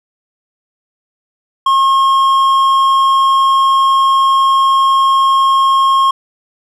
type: tone with hard clipping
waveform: triangle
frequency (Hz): 1078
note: C#6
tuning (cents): -49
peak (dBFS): -9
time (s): 1.66-6.11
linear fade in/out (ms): 5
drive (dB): 9
effects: none